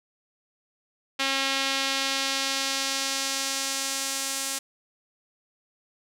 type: tone with band-pass filter sweep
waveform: sawtooth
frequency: 271.1 Hz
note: C#4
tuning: 38 cents flat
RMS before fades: -28 dBFS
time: 1.19-4.59 s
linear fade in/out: 10 ms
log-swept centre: 3300 to 8200 Hz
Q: 1.1
effects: none